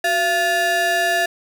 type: ring-modulated tone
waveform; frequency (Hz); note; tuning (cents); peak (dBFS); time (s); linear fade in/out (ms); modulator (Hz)
square; 527; C5; +12; -14; 0.04-1.26; 5; 1210
effects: none